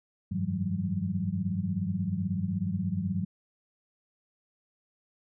sine tone cluster, 91.8 / 101.2 / 158.3 / 180.8 / 197.2 Hz, F#2 / G#2 / D#3 / F#3 / G3, -13 / -44 / +30 / -40 / +11 cents, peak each -39 / -34 / -37 / -31 / -34 dBFS, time 0.31-3.25 s, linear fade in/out 10 ms, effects none

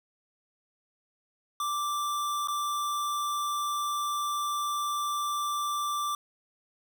square tone with dropouts, 1174.7 Hz, D6, in tune, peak -29 dBFS, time 1.6-6.15 s, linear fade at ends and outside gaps 2 ms, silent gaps 2.474-2.483 s, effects none

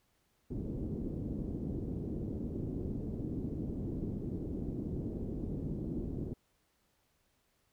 white low-pass noise, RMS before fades -38 dBFS, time 0.5-6.34 s, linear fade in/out 10 ms, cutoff 330 Hz, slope 24 dB/octave, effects pink hiss -75 dBFS RMS until 7.72 s

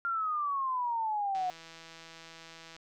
sine exponential sweep, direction down, 1396.9 to 721 Hz, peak -29 dBFS, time 0.05-1.5 s, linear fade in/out 0 ms
click train, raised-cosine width 0.2 ms, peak -32 dBFS, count 233, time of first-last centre 1.35-2.765 s, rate 164 Hz
effects none

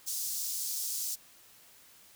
pink high-pass noise, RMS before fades -35 dBFS, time 0.06-1.16 s, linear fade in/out 20 ms, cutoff 5200 Hz, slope 24 dB/octave, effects white hiss -58 dBFS RMS until 2.15 s

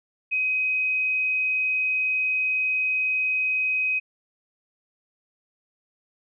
sine tone, 2522 Hz, D#7, 23 cents sharp, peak -21 dBFS, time 0.31-4 s, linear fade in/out 20 ms, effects none

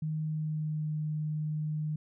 sine tone with pitch glide, 155.56 to 153.15 Hz, D#3 to D#3, 0 to -27 cents, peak -30 dBFS, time 0.02-1.96 s, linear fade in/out 5 ms, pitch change -27 cents, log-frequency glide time 0.22-0.91 s, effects none

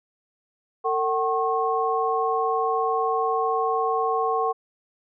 sine tone cluster, 451.8 / 756 / 1085 Hz, A4 / F#5 / C#6, +46 / +37 / -37 cents, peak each -25 dBFS, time 0.84-4.53 s, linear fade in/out 20 ms, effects none

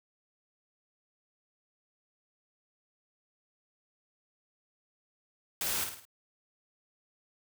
white noise with echo, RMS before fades -33 dBFS, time 5.61-5.84 s, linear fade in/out 2 ms, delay 53 ms, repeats 4, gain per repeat -6 dB, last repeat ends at 6.052 s, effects none

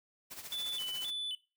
white noise with tremolo, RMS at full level -44 dBFS, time 0.3-1.11 s, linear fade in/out 20 ms, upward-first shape sine, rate 14 Hz, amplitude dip 65%
triangle tone with vibrato, 3231 Hz, G#7, 48 cents flat, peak -34 dBFS, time 0.52-1.35 s, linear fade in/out 2 ms, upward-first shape square, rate 1.9 Hz, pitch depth 130 cents each way
effects noise-tail reverb RT60 0.3 s tail -19 dB re dry

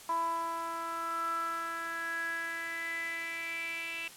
sawtooth tone with band-pass filter sweep, 332.5 Hz, E4, 15 cents sharp, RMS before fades -36 dBFS, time 0.09-4.08 s, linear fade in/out 2 ms, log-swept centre 990 to 2600 Hz, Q 8.7, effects white hiss -51 dBFS RMS until 4.16 s + low-pass 12000 Hz 12 dB/octave

